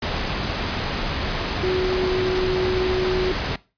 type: tone in noise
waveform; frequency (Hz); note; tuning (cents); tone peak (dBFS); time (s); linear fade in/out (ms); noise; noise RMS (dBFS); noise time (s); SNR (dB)
sine; 370; F#4; 0; -19; 1.63-3.32; 5; pink; -25; 0.02-3.56; +3
effects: noise-tail reverb RT60 0.3 s tail -20 dB re dry + resampled to 11025 Hz